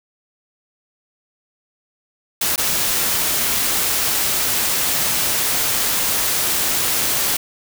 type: noise with dropouts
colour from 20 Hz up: white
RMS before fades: -19 dBFS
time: 2.41-7.37 s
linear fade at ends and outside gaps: 5 ms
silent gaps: 2.56-2.578 s
effects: none